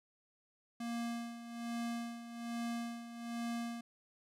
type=tone with tremolo; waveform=square; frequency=234.4 Hz; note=A#3; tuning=10 cents sharp; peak=-37 dBFS; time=0.8-3.81 s; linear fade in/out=5 ms; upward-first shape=sine; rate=1.2 Hz; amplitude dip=70%; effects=low-pass 11000 Hz 12 dB/octave